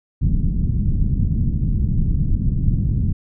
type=low-pass noise; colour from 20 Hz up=pink; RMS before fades=-18 dBFS; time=0.21-3.13 s; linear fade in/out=10 ms; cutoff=200 Hz; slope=24 dB/octave; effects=none